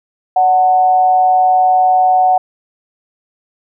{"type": "tone with amplitude modulation", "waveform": "sine", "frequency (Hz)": 740, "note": "F#5", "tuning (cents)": 0, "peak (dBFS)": -5, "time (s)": [0.36, 2.38], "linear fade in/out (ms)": 5, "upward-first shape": "sine", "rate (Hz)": 160, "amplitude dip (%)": 50, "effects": []}